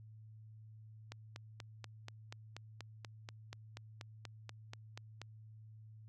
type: click train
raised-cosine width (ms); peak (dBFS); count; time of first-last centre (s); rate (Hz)
0.2; -29; 18; 1.12-5.216; 4.15
effects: added 109 Hz sine -53 dBFS peak until 6.08 s